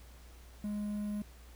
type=tone with quantisation; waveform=triangle; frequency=207.7 Hz; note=G#3; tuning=in tune; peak=-32 dBFS; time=0.64-1.22 s; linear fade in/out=2 ms; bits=10; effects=added 60 Hz sine -52 dBFS peak until 1.55 s + pink hiss -60 dBFS RMS until 1.55 s